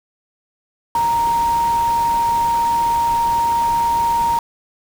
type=tone in noise; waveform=sine; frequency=932.3 Hz; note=A#5; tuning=in tune; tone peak=-14 dBFS; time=0.95-4.39 s; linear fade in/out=2 ms; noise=pink; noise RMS=-31 dBFS; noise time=0.95-4.39 s; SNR=+14 dB; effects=none